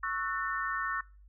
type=chord; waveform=sine; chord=F# minor seventh; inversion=second; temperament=equal with one note detuned; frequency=1108.7 / 1318.5 / 1480 / 1805.3 Hz; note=C#6 / E6 / F#6 / A6; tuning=0 / 0 / 0 / +44 cents; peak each=-35 / -37 / -38 / -36 dBFS; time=0.03-1.01 s; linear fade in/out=5 ms; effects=noise-tail reverb RT60 0.4 s tail -25 dB re dry + added 50 Hz sine -53 dBFS peak until 1.28 s